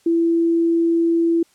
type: tone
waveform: sine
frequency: 334.3 Hz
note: E4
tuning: 24 cents sharp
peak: -14 dBFS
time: 0.06-1.43 s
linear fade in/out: 5 ms
effects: white hiss -58 dBFS RMS until 1.54 s + low-pass 10000 Hz 12 dB/octave